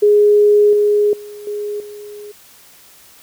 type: tone with level steps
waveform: sine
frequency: 415.3 Hz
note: G#4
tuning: in tune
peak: -7 / -10 / -30 / -20 / -30 dBFS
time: 0.02-2.32 s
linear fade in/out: 10 ms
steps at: 0.73 / 1.13 / 1.47 / 1.8 s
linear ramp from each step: 2 ms
effects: white hiss -45 dBFS RMS until 3.22 s